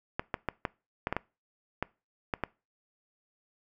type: clicks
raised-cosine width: 0.5 ms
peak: -14 dBFS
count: 10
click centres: 0.195 / 0.342 / 0.487 / 0.652 / 1.071 / 1.126 / 1.166 / 1.826 / 2.338 / 2.437 s
effects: noise-tail reverb RT60 0.3 s tail -23 dB re dry